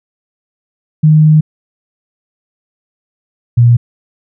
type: tone pair in turn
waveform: sine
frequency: 154.5 / 119.34 Hz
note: D#3 / A#2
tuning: -12 / +41 cents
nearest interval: major third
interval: 447 cents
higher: first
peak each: -3 dBFS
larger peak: neither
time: 1.03-1.41 / 3.57-3.77 s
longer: first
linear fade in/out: 10 ms
effects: none